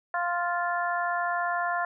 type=harmonic tone; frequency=349.2 Hz; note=F4; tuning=in tune; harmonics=2 / 3 / 4 / 5; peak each=-29 / -31 / -32 / -33 dBFS; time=0.14-1.85 s; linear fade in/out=2 ms; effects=none